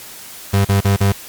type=tone bursts; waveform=35% pulse; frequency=99 Hz; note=G2; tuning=18 cents sharp; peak=-9 dBFS; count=4; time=0.53-1.124 s; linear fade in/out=10 ms; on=120 ms; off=38 ms; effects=white hiss -35 dBFS RMS until 1.28 s + MP3 96 kbps